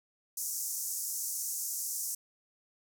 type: band-pass noise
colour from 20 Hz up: pink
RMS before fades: -36 dBFS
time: 0.37-2.15 s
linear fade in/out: 5 ms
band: 5800 to 16000 Hz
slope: 48 dB/octave
effects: none